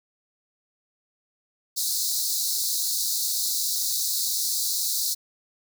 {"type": "high-pass noise", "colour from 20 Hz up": "pink", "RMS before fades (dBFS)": -26, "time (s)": [1.76, 5.15], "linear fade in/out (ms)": 20, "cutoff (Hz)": 3900, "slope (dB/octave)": 96, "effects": []}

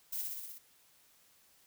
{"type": "noise with echo", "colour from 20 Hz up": "violet", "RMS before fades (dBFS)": -38, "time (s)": [0.12, 0.22], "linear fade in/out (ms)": 10, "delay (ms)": 61, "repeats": 6, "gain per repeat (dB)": -2, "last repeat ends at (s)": 0.586, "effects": ["white hiss -66 dBFS RMS until 1.66 s"]}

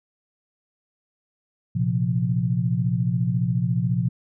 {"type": "chord", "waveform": "sine", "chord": "Bb suspended second", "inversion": "none", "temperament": "equal", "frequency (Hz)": [116.54, 130.81, 174.61], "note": ["Bb2", "C3", "F3"], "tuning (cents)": [0, 0, 0], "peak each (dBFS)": -24, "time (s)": [1.75, 4.09], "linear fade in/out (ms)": 10, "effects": []}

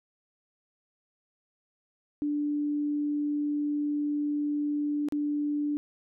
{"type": "tone with dropouts", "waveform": "sine", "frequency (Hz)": 293.7, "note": "D4", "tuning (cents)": 0, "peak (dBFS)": -26, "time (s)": [2.22, 5.77], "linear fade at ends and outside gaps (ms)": 0, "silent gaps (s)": [5.086, 5.123], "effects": []}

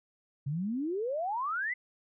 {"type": "exponential sweep", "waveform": "sine", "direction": "up", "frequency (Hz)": [132.8, 2077], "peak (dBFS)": -30, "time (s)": [0.46, 1.74], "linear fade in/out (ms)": 10, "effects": []}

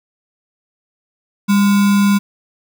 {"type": "tone with sample-and-hold", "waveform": "sine", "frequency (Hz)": 200.7, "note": "G3", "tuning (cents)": 41, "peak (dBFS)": -9, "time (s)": [1.48, 2.19], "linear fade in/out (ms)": 20, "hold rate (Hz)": 1225, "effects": []}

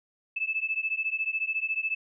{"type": "beating tone pair", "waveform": "sine", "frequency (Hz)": [2613, 2627], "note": ["E7", "E7"], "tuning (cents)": [-16, -7], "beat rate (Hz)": 14, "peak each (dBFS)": -30, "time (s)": [0.36, 1.95], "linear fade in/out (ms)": 10, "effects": []}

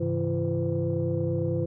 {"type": "tone cluster", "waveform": "sine", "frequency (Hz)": [100.2, 133.3, 162.2, 340.5, 508], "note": ["G2", "C3", "E3", "F4", "B4"], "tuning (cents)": [38, 33, -28, -44, 49], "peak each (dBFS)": -30, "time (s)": [0, 1.66], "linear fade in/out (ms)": 10, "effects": ["tanh soft clip ceiling -16 dBFS"]}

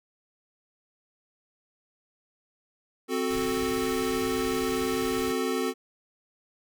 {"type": "chord", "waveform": "square", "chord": "F# diminished", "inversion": "second", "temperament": "equal", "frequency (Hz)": [261.6, 370, 440], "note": ["C4", "F#4", "A4"], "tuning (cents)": [0, 0, 0], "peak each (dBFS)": [-31, -31, -31], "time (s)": [3.08, 5.74], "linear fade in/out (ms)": 50}
{"type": "band-stop noise", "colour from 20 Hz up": "pink", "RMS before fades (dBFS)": -40, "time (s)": [3.29, 5.33], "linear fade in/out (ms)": 20, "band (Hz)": [200, 1400], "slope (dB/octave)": 48}
{"effects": []}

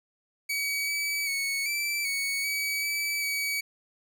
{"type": "tone with pitch steps", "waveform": "sawtooth", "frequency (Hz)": [2268, 2291, 2216, 2328, 2225, 2275, 2301, 2270], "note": ["C#7", "D7", "C#7", "D7", "C#7", "C#7", "D7", "C#7"], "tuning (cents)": [39, -44, -1, -16, 6, 44, -36, 41], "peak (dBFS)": -24, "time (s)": [0.49, 3.61], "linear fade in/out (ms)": 10, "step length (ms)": 390, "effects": []}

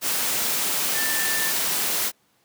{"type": "tone in noise", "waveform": "sine", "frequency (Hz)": 1776, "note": "A6", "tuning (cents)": 16, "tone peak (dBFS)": -27, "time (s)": [0.93, 1.53], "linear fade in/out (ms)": 50, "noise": "white", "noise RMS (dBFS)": -24, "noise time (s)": [0.01, 2.12], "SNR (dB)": -6, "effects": ["pink hiss -64 dBFS RMS until 2.44 s", "high-pass 150 Hz 12 dB/octave"]}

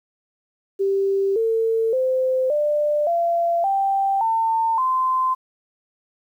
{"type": "tone with pitch steps", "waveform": "sine", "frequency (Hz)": [392, 450.3, 517.2, 594.2, 682.5, 784, 900.6, 1034.5], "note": ["G4", "A4", "C5", "D5", "F5", "G5", "A5", "C6"], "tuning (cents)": [0, 40, -20, 20, -40, 0, 40, -20], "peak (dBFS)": -17, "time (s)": [0.79, 5.35], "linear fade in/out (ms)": 20, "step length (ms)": 570, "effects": ["9-bit"]}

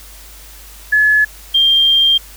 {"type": "tone pair in turn", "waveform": "sine", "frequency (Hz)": [1709, 3188], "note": ["G#6", "G7"], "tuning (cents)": [49, 28], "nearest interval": "major seventh", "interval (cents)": 1079, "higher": "second", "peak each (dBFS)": -8, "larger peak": "neither", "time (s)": [[0.92, 1.25], [1.54, 2.18]], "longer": "second", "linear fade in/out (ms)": 10, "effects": ["added 50 Hz sine -38 dBFS peak until 2.36 s", "white hiss -39 dBFS RMS until 2.36 s"]}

